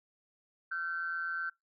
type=tone pair together; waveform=sine; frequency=1371 / 1538.9 Hz; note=F6 / G6; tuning=-32 / -32 cents; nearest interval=major second; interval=200 cents; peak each=-37 / -34 dBFS; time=0.71-1.5 s; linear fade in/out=10 ms; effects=noise-tail reverb RT60 0.2 s tail -25 dB re dry + tanh soft clip ceiling -25 dBFS